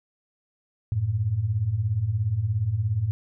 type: beating tone pair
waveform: sine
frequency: 93.2 / 110.2 Hz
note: F#2 / A2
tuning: +13 / +3 cents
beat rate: 17 Hz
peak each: -28 / -23 dBFS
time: 0.92-3.11 s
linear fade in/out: 0 ms
effects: none